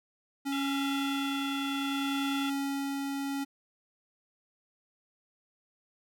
square tone with tremolo, 277.2 Hz, C#4, in tune, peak -30 dBFS, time 0.45-3.45 s, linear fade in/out 20 ms, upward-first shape sine, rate 0.66 Hz, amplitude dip 25%
harmonic tone, 678 Hz, E5, 49 cents sharp, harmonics 2 / 3 / 4 / 5, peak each -40 / -46 / -42 / -39 dBFS, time 0.52-2.5 s, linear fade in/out 5 ms
effects none

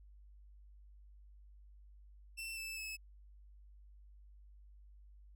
sawtooth tone with pitch steps, 2681 / 2636 / 2593 Hz, E7 / E7 / E7, +29 / -1 / -29 cents, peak -39 dBFS, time 2.37-2.97 s, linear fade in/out 20 ms, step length 200 ms, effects added 50 Hz sine -56 dBFS peak until 5.35 s

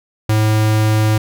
square tone, 108.2 Hz, A2, 29 cents flat, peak -12 dBFS, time 0.29-1.18 s, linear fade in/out 5 ms, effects none

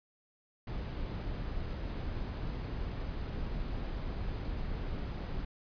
brown noise, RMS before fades -37 dBFS, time 0.67-5.45 s, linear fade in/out 5 ms, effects resampled to 11025 Hz

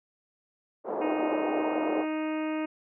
pink band-pass noise, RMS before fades -31 dBFS, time 0.84-2.06 s, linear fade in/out 50 ms, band 360 to 830 Hz, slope 24 dB/octave
harmonic tone, 311.1 Hz, D#4, in tune, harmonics 1 / 2 / 3 / 4 / 5 / 6 / 7 / 8 / 9, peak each -29 / -36 / -41 / -43 / -47 / -48 / -46 / -45 / -50 dBFS, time 1.01-2.66 s, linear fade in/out 10 ms
effects none

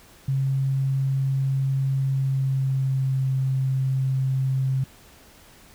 sine tone with pitch glide, 135 to 132.6 Hz, C#3 to C3, -45 to +23 cents, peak -20 dBFS, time 0.28-4.84 s, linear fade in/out 5 ms, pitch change -32 cents, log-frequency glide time 2.04-3.29 s, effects pink hiss -51 dBFS RMS until 5.74 s

